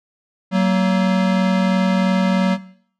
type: tone pair together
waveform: square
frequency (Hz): 187.8 / 230.8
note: F#3 / A#3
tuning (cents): +26 / -17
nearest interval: major third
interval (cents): 357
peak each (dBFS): -15 / -22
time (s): 0.51-2.58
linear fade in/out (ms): 50
effects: noise-tail reverb RT60 0.6 s tail -18 dB re dry + low-pass 4000 Hz 12 dB/octave